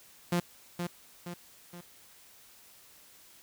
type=tone with echo; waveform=sawtooth; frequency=174.61 Hz; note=F3; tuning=in tune; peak=-22 dBFS; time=0.32-0.4 s; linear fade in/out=5 ms; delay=470 ms; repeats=3; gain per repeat=-6 dB; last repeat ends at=1.81 s; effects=white hiss -57 dBFS RMS until 3.42 s